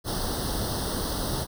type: noise with comb filter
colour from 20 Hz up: pink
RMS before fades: -29 dBFS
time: 0.04-1.47 s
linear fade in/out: 50 ms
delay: 0.21 ms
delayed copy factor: +1
effects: none